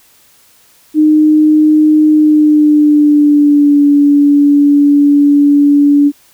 sine tone with pitch glide, 306.5 to 287.6 Hz, D#4 to D4, -26 to -36 cents, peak -4 dBFS, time 0.94-6.12 s, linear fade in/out 50 ms, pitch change -110 cents, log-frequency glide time 2.09-3.84 s, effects white hiss -47 dBFS RMS until 6.33 s

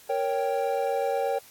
triangle chord, G diminished, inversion first, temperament equal, 466.2 / 554.4 / 784 Hz, Bb4 / Db5 / G5, 0 / 0 / 0 cents, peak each -27 / -26 / -27 dBFS, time 0.09-1.39 s, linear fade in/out 10 ms, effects white hiss -52 dBFS RMS until 1.5 s + AAC 64 kbps

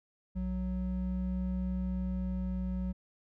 triangle tone pair together, 61.52 / 185 Hz, B1 / F#3, -6 / 0 cents, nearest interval octave + perfect fifth, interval 1906 cents, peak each -33 / -31 dBFS, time 0.35-2.93 s, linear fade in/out 20 ms, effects none

